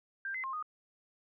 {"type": "tone with pitch steps", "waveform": "sine", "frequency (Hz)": [1584, 2052, 1063, 1238], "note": ["G6", "C7", "C6", "D#6"], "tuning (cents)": [18, -34, 27, -9], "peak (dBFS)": -35, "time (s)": [0.25, 0.626], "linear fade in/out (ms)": 2, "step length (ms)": 94, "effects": []}